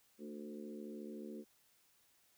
harmonic tone with a mistuned harmonic, 74 Hz, D2, 14 cents sharp, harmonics 3 / 4 / 5 / 6 / 7, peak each -48 / -52 / -51 / -55 / -57 dBFS, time 0.18-1.45 s, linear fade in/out 50 ms, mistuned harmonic 5, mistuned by -22 cents, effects white hiss -72 dBFS RMS until 2.37 s

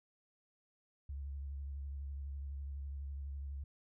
sine tone with vibrato, 69.7 Hz, C#2, 10 cents sharp, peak -40 dBFS, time 1.09-3.64 s, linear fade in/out 5 ms, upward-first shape sine, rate 12 Hz, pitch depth 42 cents each way, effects none

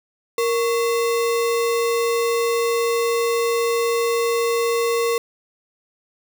sine tone with sample-and-hold, 466.2 Hz, A#4, in tune, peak -17 dBFS, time 0.38-5.18 s, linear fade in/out 2 ms, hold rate 1575 Hz, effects none

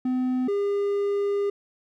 triangle tone pair in turn, 254.4 / 403.8 Hz, C4 / G#4, -48 / -49 cents, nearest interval minor sixth, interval 799 cents, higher second, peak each -20 dBFS, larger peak neither, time 0.05-0.48 / 0.48-1.5 s, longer second, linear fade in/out 5 ms, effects none

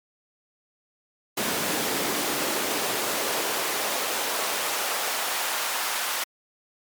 pink noise with high-pass filter sweep, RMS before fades -27 dBFS, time 1.37-6.24 s, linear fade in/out 5 ms, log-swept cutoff 240 to 970 Hz, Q 1, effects MP3 96 kbps

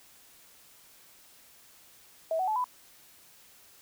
sine tone with pitch steps, 647 / 747.5 / 863.6 / 997.8 Hz, E5 / F#5 / A5 / B5, -32 / +17 / -33 / +17 cents, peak -26 dBFS, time 2.31-2.642 s, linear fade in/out 2 ms, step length 83 ms, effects white hiss -57 dBFS RMS until 3.81 s

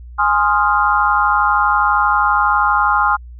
sine chord, F minor seventh, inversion first, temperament equal, 830.6 / 1046.5 / 1244.5 / 1396.9 Hz, Ab5 / C6 / Eb6 / F6, 0 / 0 / 0 / 0 cents, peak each -17 dBFS, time 0.18-3.17 s, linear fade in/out 20 ms, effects added 60 Hz sine -32 dBFS peak until 3.39 s

